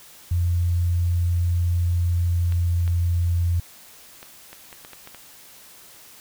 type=tone with pitch glide; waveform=sine; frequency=86.9 to 86.3 Hz; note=F2 to F2; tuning=-8 to -20 cents; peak=-18 dBFS; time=0.31-3.6 s; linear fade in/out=5 ms; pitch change=-12 cents; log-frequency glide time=1.91-2.86 s
type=clicks; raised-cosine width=0.3 ms; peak=-24 dBFS; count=9; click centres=2.523 / 2.878 / 4.229 / 4.53 / 4.728 / 4.849 / 4.933 / 5.074 / 5.147 s
effects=white hiss -47 dBFS RMS until 6.2 s